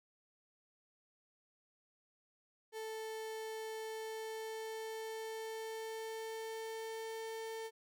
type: tone with pitch glide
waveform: 35% pulse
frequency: 440.6 to 447.3 Hz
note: A4 to A4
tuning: +2 to +28 cents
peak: -40 dBFS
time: 2.72-7.71 s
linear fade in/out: 50 ms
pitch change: +26 cents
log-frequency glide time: 3.78-7.22 s
effects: none